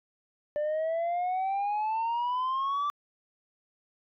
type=exponential sweep; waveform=sine; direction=up; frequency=589 to 1174.7 Hz; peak=-24 dBFS; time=0.56-2.9 s; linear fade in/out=0 ms; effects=tanh soft clip ceiling -26 dBFS